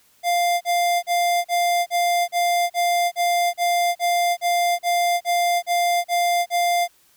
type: tone bursts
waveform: square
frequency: 698.5 Hz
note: F5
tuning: in tune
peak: -18 dBFS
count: 16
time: 0.23-6.88 s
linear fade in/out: 50 ms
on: 380 ms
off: 38 ms
effects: white hiss -58 dBFS RMS until 7.16 s